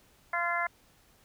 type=harmonic tone; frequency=344.8 Hz; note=F4; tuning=22 cents flat; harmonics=2 / 3 / 4 / 5 / 6; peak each=-34 / -34 / -34 / -34 / -34 dBFS; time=0.33-0.67 s; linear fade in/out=5 ms; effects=pink hiss -63 dBFS RMS until 1.24 s